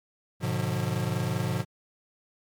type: chord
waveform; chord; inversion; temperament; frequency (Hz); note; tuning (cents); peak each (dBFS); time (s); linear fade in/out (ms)
square; G# diminished seventh; none; just; 103.83 / 124.59 / 149.51 / 179.41; G#2 / B2 / D3 / F3; 0 / +16 / +31 / +47; -33 / -31 / -34 / -33; 0.4-1.65; 50
effects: MP3 96 kbps